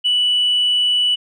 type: tone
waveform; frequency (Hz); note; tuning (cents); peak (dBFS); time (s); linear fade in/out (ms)
sine; 2960; F#7; 0; -12; 0.04-1.16; 20
effects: tanh soft clip ceiling -10 dBFS